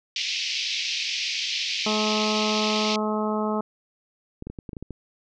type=band-pass noise; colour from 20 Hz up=pink; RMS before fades=-28 dBFS; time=0.16-2.96 s; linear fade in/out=2 ms; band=2300 to 5700 Hz; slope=48 dB/octave
type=harmonic tone; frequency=213.7 Hz; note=G#3; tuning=50 cents sharp; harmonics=1 / 2 / 3 / 4 / 5 / 6; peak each=-26 / -29 / -31 / -32 / -33 / -34 dBFS; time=1.86-3.61 s; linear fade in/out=5 ms
type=clicks; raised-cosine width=3 ms; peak=-22 dBFS; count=9; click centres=4.424 / 4.47 / 4.5 / 4.588 / 4.692 / 4.732 / 4.768 / 4.826 / 4.907 s
effects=none